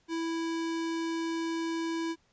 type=tone; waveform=square; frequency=329.6 Hz; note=E4; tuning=in tune; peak=-31 dBFS; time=0.08-2.16 s; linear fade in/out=50 ms; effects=pink hiss -69 dBFS RMS until 2.32 s + resampled to 16000 Hz